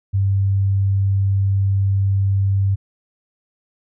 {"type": "tone", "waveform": "sine", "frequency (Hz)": 98, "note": "G2", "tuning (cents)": 0, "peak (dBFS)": -14, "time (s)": [0.13, 2.76], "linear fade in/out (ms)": 20, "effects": []}